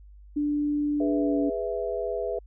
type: tone with pitch glide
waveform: sine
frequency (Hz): 293.7 to 286.2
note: D4 to D4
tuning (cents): 0 to -45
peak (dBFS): -23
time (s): 0.36-1.5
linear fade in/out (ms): 10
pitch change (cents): -45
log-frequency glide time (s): 1.14-1.39
type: chord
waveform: sine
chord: E major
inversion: first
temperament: just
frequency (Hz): 412 / 494.4 / 659.3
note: G#4 / B4 / E5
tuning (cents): -14 / +2 / 0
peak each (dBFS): -31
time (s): 1-2.39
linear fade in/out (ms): 5
effects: added 50 Hz sine -46 dBFS peak until 2.46 s